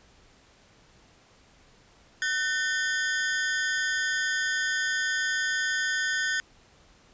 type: ring-modulated tone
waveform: 40% pulse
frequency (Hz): 1661.2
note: G#6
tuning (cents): 0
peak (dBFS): -21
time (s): 2.22-6.4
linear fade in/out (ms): 0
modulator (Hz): 149
effects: pink hiss -58 dBFS RMS until 7.13 s + resampled to 16000 Hz